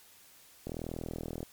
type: click train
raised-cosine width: 2 ms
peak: -24 dBFS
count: 32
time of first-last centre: 0.67-1.43 s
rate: 40.8 Hz
effects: white hiss -58 dBFS RMS until 1.52 s + MP3 96 kbps